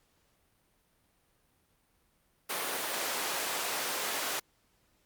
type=high-pass noise; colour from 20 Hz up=pink; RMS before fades=-34 dBFS; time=2.49-4.4 s; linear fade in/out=10 ms; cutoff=520 Hz; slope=12 dB/octave; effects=pink hiss -71 dBFS RMS until 5.05 s + Opus 48 kbps